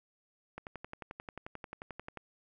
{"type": "click train", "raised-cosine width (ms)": 0.5, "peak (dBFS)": -27, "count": 19, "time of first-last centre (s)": [0.58, 2.173], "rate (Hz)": 11.3, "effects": []}